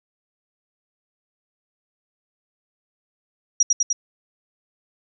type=tone with echo; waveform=sine; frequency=5730 Hz; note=F8; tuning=44 cents sharp; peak=-12 dBFS; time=3.6-3.63 s; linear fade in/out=5 ms; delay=100 ms; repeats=3; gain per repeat=-2 dB; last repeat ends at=3.93 s; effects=none